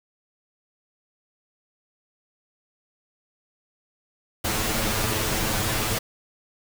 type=noise with comb filter; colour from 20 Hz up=pink; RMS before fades=-25 dBFS; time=4.44-5.99 s; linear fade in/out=10 ms; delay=9.2 ms; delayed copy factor=+0.95; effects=none